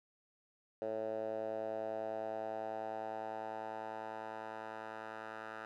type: tone with band-pass filter sweep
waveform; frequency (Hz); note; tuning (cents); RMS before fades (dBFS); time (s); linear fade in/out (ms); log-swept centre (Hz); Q
10% pulse; 110; A2; 0; -42; 0.82-5.65; 0; 550 to 1200; 3.7
effects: none